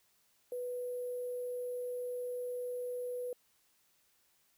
sine tone with sample-and-hold, 493.9 Hz, B4, in tune, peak -36 dBFS, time 0.52-3.33 s, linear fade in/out 2 ms, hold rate 11025 Hz, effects white hiss -72 dBFS RMS until 4.57 s

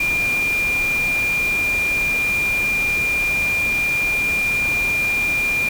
sine tone in noise, 2400 Hz, D7, 37 cents sharp, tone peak -17 dBFS, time 0-5.69 s, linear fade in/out 5 ms, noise pink, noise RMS -30 dBFS, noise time 0-5.69 s, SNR +10 dB, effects none

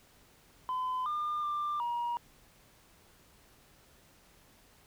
sine tone with pitch steps, 1017 / 1204 / 1188 / 952 Hz, C6 / D6 / D6 / A#5, -50 / +43 / +20 / +36 cents, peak -29 dBFS, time 0.69-2.17 s, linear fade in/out 0 ms, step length 370 ms, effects tanh soft clip ceiling -29 dBFS + pink hiss -62 dBFS RMS until 4.86 s

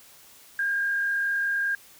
sine tone with frequency modulation, 1611 Hz, G6, 47 cents sharp, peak -23 dBFS, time 0.59-1.75 s, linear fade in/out 2 ms, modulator 44.9 Hz, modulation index 0.49, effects white hiss -52 dBFS RMS until 1.99 s

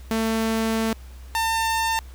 sawtooth tone pair in turn, 223.4 / 900.6 Hz, A3 / A5, +27 / +40 cents, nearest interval 2 octaves, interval 2413 cents, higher second, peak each -17 dBFS, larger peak neither, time 0.11-0.93 / 1.35-1.99 s, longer first, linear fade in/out 0 ms, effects added 63 Hz sine -38 dBFS peak until 2.14 s + pink hiss -52 dBFS RMS until 2.14 s

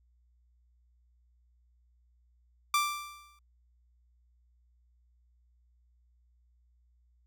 sawtooth tone with exponential decay, 1177 Hz, D6, 3 cents sharp, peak -19 dBFS, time 2.74-3.39 s, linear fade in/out 2 ms, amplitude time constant 140 ms, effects added 60 Hz sine -64 dBFS peak until 7.26 s

